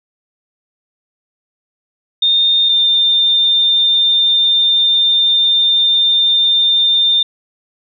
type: tone pair in turn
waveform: sine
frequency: 3646 / 3606 Hz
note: A#7 / A7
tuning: -39 / +42 cents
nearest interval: unison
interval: 19 cents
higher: first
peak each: -9 dBFS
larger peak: neither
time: 2.22-2.69 / 2.69-7.23 s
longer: second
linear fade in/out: 5 ms
effects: none